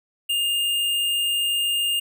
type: tone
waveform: square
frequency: 2821 Hz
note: F7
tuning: 17 cents sharp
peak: -21 dBFS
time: 0.29-2 s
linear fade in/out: 10 ms
effects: none